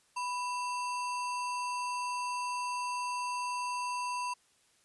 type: tone with sample-and-hold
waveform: sine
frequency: 987.8 Hz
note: B5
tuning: in tune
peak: -32 dBFS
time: 0.16-4.34 s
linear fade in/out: 10 ms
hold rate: 3675 Hz
effects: white hiss -68 dBFS RMS until 4.84 s + resampled to 24000 Hz